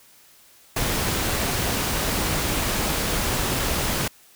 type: noise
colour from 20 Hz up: pink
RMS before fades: -24 dBFS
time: 0.76-4.08 s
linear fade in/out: 5 ms
effects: white hiss -53 dBFS RMS until 4.35 s